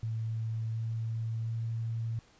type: tone with pitch steps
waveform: sine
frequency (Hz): 112 / 112.97 / 113.96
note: A2 / A2 / A#2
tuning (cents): +31 / +46 / -39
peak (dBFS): -31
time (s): 0.03-2.19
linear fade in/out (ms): 0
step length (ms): 720
effects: pink hiss -62 dBFS RMS until 2.39 s + resampled to 16000 Hz